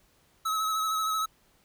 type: tone with vibrato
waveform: square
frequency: 1288 Hz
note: E6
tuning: 41 cents flat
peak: -27 dBFS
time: 0.45-1.26 s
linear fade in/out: 10 ms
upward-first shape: sine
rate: 13 Hz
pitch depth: 28 cents each way
effects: pink hiss -65 dBFS RMS until 1.64 s